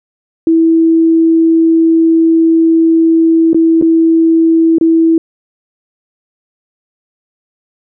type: tone with dropouts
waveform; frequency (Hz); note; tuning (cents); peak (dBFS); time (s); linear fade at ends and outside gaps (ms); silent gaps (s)
sine; 327.1; E4; -13; -5; 0.47-5.18; 2; 3.532-3.545 / 3.814-3.823 / 4.784-4.811
effects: none